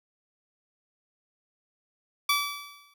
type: tone with exponential decay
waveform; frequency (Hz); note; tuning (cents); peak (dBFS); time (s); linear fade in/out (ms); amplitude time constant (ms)
15% pulse; 1153; D6; -32; -14; 2.29-2.94; 5; 140
effects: none